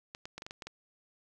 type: clicks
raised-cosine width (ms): 0.2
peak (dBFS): -25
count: 8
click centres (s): 0.149 / 0.255 / 0.38 / 0.421 / 0.465 / 0.509 / 0.622 / 0.67
effects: none